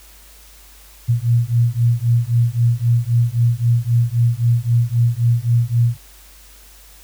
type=beating tone pair; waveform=sine; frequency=116.54 / 120.34 Hz; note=A#2 / B2; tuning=0 / -44 cents; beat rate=3.8 Hz; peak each=-16 dBFS; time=1.08-5.97 s; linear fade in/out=20 ms; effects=added 50 Hz sine -45 dBFS peak until 7.03 s + white hiss -46 dBFS RMS until 7.03 s